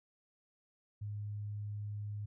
sine tone, 103.83 Hz, G#2, in tune, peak -38 dBFS, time 1.01-2.26 s, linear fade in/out 10 ms, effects none

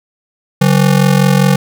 square ring-modulated tone, 164.81 Hz, E3, in tune, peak -5 dBFS, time 0.61-1.56 s, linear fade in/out 5 ms, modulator 22.5 Hz, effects none

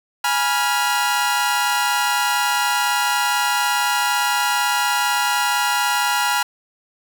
sawtooth chord, F diminished, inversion first, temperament equal with one note detuned, 830.6 / 974.7 / 1396.9 Hz, Ab5 / Cb6 / F6, 0 / -23 / 0 cents, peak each -18 dBFS, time 0.24-6.43 s, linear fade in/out 5 ms, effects none

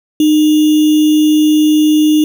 sine tone with sample-and-hold, 305.5 Hz, D#4, 32 cents flat, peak -6 dBFS, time 0.2-2.24 s, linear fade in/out 2 ms, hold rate 3150 Hz, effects none

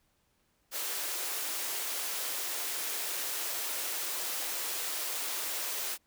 white high-pass noise, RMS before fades -35 dBFS, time 0.71-5.98 s, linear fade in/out 50 ms, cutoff 330 Hz, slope 24 dB/octave, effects pink hiss -73 dBFS RMS until 6.06 s

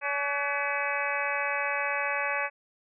harmonic tone with a mistuned harmonic, 284.6 Hz, C#4, 46 cents sharp, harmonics 2 / 3 / 4 / 5 / 6 / 7 / 8 / 9, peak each -35 / -35 / -35 / -35 / -35 / -35 / -35 / -35 dBFS, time 0.01-2.5 s, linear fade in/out 50 ms, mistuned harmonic 5, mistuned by +100 cents, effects none

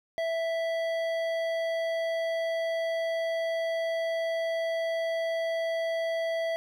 triangle tone with hard clipping, 659.3 Hz, E5, in tune, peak -29 dBFS, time 0.18-6.56 s, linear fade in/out 0 ms, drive 15 dB, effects none

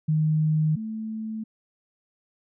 sine tone pair in turn, 155.2 / 219.5 Hz, D#3 / A3, -4 / -4 cents, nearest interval tritone, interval 600 cents, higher second, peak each -19 / -29 dBFS, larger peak first, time 0.08-0.76 / 0.76-1.44 s, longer neither, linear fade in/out 10 ms, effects none

